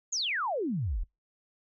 sine exponential sweep, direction down, 7050 to 34.65 Hz, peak -28 dBFS, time 0.12-1.04 s, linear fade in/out 10 ms, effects noise-tail reverb RT60 0.2 s tail -25 dB re dry

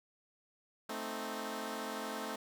10% pulse chord, A diminished, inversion none, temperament equal, 220 / 261.6 / 311.1 Hz, A3 / C4 / Eb4, 0 / 0 / 0 cents, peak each -33 / -35 / -37 dBFS, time 0.89-2.36 s, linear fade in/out 5 ms, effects none

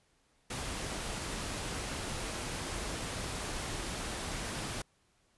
pink noise, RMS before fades -38 dBFS, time 0.5-4.82 s, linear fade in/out 5 ms, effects pink hiss -71 dBFS RMS until 5.37 s + resampled to 24000 Hz

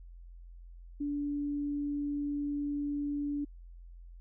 sine tone, 288.9 Hz, D4, 28 cents flat, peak -31 dBFS, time 1-3.45 s, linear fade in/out 10 ms, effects added 43 Hz sine -47 dBFS peak until 4.2 s

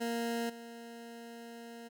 20% pulse tone with level steps, 233.1 Hz, A#3, in tune, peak -28 / -41 dBFS, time 0-1.89 s, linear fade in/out 20 ms, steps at 0.49 s, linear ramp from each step 10 ms, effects none

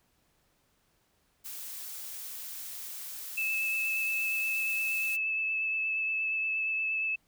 blue noise, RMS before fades -41 dBFS, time 1.44-5.17 s, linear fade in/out 20 ms
sine tone with vibrato, 2615 Hz, E7, 15 cents flat, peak -28 dBFS, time 3.37-7.16 s, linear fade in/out 10 ms, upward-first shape sine, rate 8.5 Hz, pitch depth 14 cents each way
effects pink hiss -71 dBFS RMS until 7.27 s

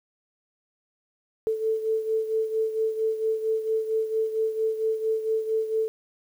sine beating tone pair, 440.4 / 444.8 Hz, A4 / A4, +2 / +19 cents, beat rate 4.4 Hz, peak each -24 / -30 dBFS, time 1.47-5.88 s, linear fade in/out 0 ms, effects 9-bit

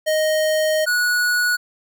square tone pair in turn, 622.3 / 1463.9 Hz, D#5 / F#6, 0 / -19 cents, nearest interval octave + minor third, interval 1481 cents, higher second, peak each -17 dBFS, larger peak neither, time 0.06-0.86 / 0.86-1.57 s, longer first, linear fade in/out 20 ms, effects none

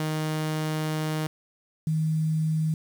sawtooth / sine tone pair in turn, 155.56 / 157.46 Hz, D#3 / D#3, 0 / +21 cents, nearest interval unison, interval 21 cents, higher second, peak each -22 / -22 dBFS, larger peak neither, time 0-1.27 / 1.87-2.74 s, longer first, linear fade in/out 2 ms, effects 8-bit

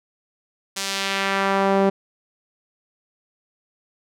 sawtooth tone with band-pass filter sweep, 195.5 Hz, G3, 4 cents flat, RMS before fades -21 dBFS, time 0.76-1.9 s, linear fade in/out 10 ms, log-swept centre 6500 to 470 Hz, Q 0.93, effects none

